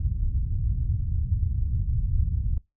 white low-pass noise, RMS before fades -25 dBFS, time 0-2.58 s, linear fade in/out 5 ms, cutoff 100 Hz, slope 24 dB/octave, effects noise-tail reverb RT60 0.2 s tail -21 dB re dry

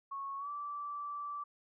sine tone with pitch glide, 1102 to 1162.8 Hz, C#6 to D6, -11 to -18 cents, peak -38 dBFS, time 0.11-1.44 s, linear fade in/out 10 ms, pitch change +93 cents, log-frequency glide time 0.38-0.49 s, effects none

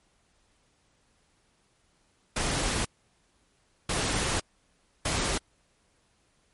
pink noise bursts at uneven times, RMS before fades -28 dBFS, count 3, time 2.36-2.85 / 3.89-4.4 / 5.05-5.38 s, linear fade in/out 5 ms, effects pink hiss -68 dBFS RMS until 6.53 s + MP3 48 kbps

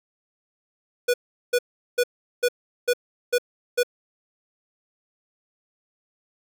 square tone bursts, 489 Hz, B4, 17 cents flat, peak -18 dBFS, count 7, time 1.08-3.833 s, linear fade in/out 10 ms, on 59 ms, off 390 ms, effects none

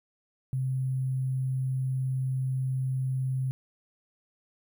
sine tone with sample-and-hold, 130.81 Hz, C3, in tune, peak -26 dBFS, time 0.53-3.51 s, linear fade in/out 0 ms, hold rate 11025 Hz, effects none

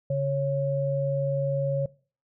sine tone pair together, 140.8 / 551 Hz, C#3 / C#5, +27 / -11 cents, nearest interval 2 octaves, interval 2362 cents, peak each -26 dBFS, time 0.1-1.86 s, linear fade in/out 5 ms, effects noise-tail reverb RT60 0.4 s tail -21 dB re dry

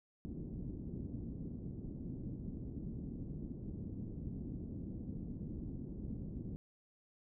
white low-pass noise, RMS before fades -44 dBFS, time 0.25-6.56 s, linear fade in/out 0 ms, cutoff 270 Hz, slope 24 dB/octave, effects none

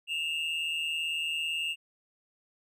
triangle tone pair together, 2665 / 2823 Hz, E7 / F7, +18 / +18 cents, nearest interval minor second, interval 100 cents, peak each -32 / -30 dBFS, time 0.07-1.76 s, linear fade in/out 50 ms, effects none

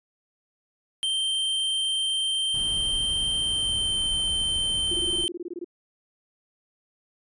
square tone with pitch glide, 3136 to 3107 Hz, G7 to G7, 0 to -16 cents, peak -24 dBFS, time 1.03-5.28 s, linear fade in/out 0 ms, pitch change -16 cents, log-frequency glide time 3.31-4 s
brown noise, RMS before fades -37 dBFS, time 2.54-5.25 s, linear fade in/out 5 ms
sine tone bursts, 349.2 Hz, F4, in tune, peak -30 dBFS, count 14, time 4.91-5.645 s, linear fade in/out 5 ms, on 33 ms, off 21 ms
effects resampled to 24000 Hz

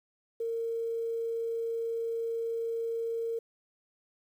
sine tone with quantisation, 459.1 Hz, A#4, 26 cents flat, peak -30 dBFS, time 0.4-3.39 s, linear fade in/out 5 ms, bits 10, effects none

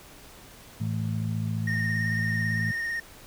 harmonic tone, 54.6 Hz, A1, 13 cents flat, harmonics 2 / 3 / 4, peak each -28 / -32 / -34 dBFS, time 0.8-2.72 s, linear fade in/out 10 ms
triangle tone with vibrato, 1844 Hz, A#6, 19 cents flat, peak -26 dBFS, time 1.67-3 s, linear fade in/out 5 ms, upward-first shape triangle, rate 18 Hz, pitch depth 36 cents each way
effects pink hiss -49 dBFS RMS until 3.26 s

